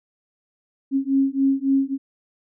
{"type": "beating tone pair", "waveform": "sine", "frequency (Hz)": [269.8, 273.4], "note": ["C#4", "C#4"], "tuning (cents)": [-47, -24], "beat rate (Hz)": 3.6, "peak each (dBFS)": -20, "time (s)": [0.91, 1.98], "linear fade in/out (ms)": 50, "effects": []}